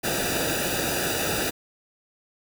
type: noise with comb filter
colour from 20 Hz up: pink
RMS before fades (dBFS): -26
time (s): 0.03-1.51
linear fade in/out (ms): 20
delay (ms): 0.93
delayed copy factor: -0.9
effects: none